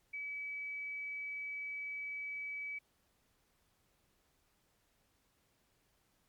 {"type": "tone", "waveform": "sine", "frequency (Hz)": 2288, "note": "D7", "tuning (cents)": -46, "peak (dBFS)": -39, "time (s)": [0.13, 2.79], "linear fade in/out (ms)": 10, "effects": ["pink hiss -75 dBFS RMS until 6.28 s", "MP3 96 kbps"]}